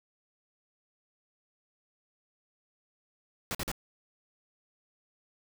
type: noise bursts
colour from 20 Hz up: pink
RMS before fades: -34 dBFS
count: 3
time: 3.51-3.716 s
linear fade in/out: 0 ms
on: 38 ms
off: 46 ms
effects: none